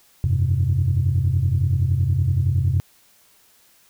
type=chord; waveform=sine; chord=F suspended second; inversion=none; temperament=equal; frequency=87.31 / 98 / 130.81 Hz; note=F2 / G2 / C3; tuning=0 / 0 / 0 cents; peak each=-20 dBFS; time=0.24-2.8 s; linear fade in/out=0 ms; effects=tanh soft clip ceiling -10 dBFS + white hiss -56 dBFS RMS until 3.89 s